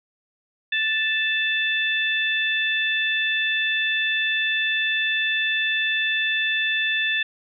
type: harmonic tone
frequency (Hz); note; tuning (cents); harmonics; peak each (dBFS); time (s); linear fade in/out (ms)
880; A5; 0; 2 / 3 / 4; -23 / -25 / -26; 0.72-7.23; 5
effects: none